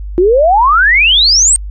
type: exponential sweep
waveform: sine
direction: up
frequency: 340.6 to 8630 Hz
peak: -5 dBFS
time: 0.18-1.56 s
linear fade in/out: 0 ms
effects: added 50 Hz sine -20 dBFS peak until 1.7 s